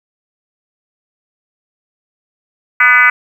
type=tone with frequency modulation; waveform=sine; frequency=1749 Hz; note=A6; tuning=11 cents flat; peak=-5 dBFS; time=2.8-3.1 s; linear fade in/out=5 ms; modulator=263 Hz; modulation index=2; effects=7-bit